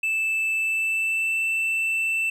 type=tone with pitch glide; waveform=triangle; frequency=2637 to 2663 Hz; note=E7 to E7; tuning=0 to +17 cents; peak=-20 dBFS; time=0.03-2.3 s; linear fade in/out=5 ms; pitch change=+17 cents; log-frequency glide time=0.53-1.42 s; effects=none